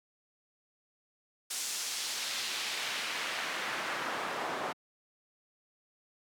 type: noise with band-pass filter sweep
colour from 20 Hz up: pink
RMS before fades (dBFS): -36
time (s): 1.5-4.73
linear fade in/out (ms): 10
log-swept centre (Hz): 7400 to 830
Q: 0.95
effects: high-pass 150 Hz 12 dB/octave